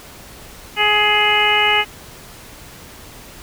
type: harmonic tone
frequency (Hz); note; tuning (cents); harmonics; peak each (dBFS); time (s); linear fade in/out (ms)
419.5; G#4; +17; 1 / 2 / 3 / 4 / 5 / 6 / 7; -24 / -19 / -23 / -23 / -18 / -20 / -18; 0.76-1.85; 50
effects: pink hiss -39 dBFS RMS until 3.42 s